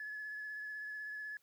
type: tone with vibrato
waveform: sine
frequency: 1709 Hz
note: G#6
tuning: 49 cents sharp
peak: -40 dBFS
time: 0-1.37 s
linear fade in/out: 2 ms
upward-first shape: sine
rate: 16 Hz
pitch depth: 16 cents each way
effects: tanh soft clip ceiling -37 dBFS + white hiss -74 dBFS RMS until 1.42 s